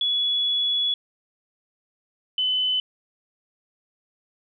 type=tone pair in turn; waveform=sine; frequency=3392 / 3021 Hz; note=G#7 / F#7; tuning=+36 / +35 cents; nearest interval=major second; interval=201 cents; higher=first; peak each=-20 dBFS; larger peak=neither; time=0.01-0.94 / 2.38-2.8 s; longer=first; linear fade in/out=2 ms; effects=none